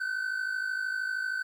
triangle tone pair together, 1480 / 1533 Hz, F#6 / G6, 0 / -39 cents, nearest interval minor second, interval 61 cents, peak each -33 / -29 dBFS, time 0-1.43 s, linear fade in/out 10 ms, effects 11-bit

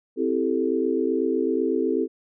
sine chord, A minor seventh, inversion first, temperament equal, 261.6 / 329.6 / 392 / 440 Hz, C4 / E4 / G4 / A4, 0 / 0 / 0 / 0 cents, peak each -26 dBFS, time 0.16-2.08 s, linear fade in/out 50 ms, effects none

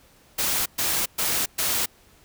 white noise bursts, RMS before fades -24 dBFS, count 4, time 0.38-1.86 s, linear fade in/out 10 ms, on 280 ms, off 120 ms, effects pink hiss -56 dBFS RMS until 2.24 s

